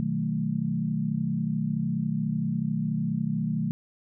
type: chord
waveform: sine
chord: B dominant seventh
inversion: none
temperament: equal with one note detuned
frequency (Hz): 123.47 / 155.56 / 186.07 / 220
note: B2 / D#3 / F#3 / A3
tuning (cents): 0 / 0 / +10 / 0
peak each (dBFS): -35 / -29 / -31 / -29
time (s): 0-3.71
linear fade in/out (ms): 0
effects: none